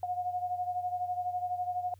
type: beating tone pair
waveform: sine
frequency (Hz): 719 / 731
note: F#5 / F#5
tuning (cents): -50 / -21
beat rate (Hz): 12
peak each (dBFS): -32 / -37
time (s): 0.03-1.94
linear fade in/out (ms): 2
effects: added 94 Hz sine -54 dBFS peak until 1.99 s + white hiss -70 dBFS RMS until 1.99 s